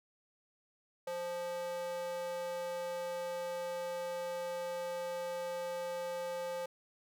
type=tone with high-pass filter; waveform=square; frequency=174.61 Hz; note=F3; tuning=in tune; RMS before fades=-39 dBFS; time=1.07-6.66 s; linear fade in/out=5 ms; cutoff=600 Hz; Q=9; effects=none